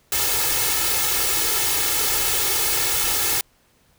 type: noise with comb filter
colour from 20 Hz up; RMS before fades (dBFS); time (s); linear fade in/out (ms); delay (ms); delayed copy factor
white; -21; 0.12-3.41; 2; 2.3; +0.95
effects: pink hiss -60 dBFS RMS until 3.98 s